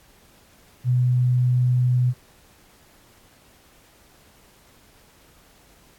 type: tone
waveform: sine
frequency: 124.8 Hz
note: B2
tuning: 19 cents sharp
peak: -16 dBFS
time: 0.84-2.14 s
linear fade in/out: 50 ms
effects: pink hiss -55 dBFS RMS until 5.98 s + AAC 64 kbps